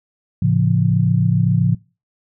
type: chord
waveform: sine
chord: A augmented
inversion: none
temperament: just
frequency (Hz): 110 / 137.5 / 171.88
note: A2 / C#3 / E#3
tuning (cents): 0 / -14 / -27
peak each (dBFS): -17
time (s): 0.42-1.75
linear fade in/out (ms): 5
effects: noise-tail reverb RT60 0.3 s tail -22 dB re dry